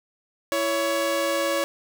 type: tone pair together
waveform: sawtooth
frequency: 332.4 / 560 Hz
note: E4 / C#5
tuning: +15 / +18 cents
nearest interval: major sixth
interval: 903 cents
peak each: -25 / -19 dBFS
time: 0.52-1.64 s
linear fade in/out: 0 ms
effects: none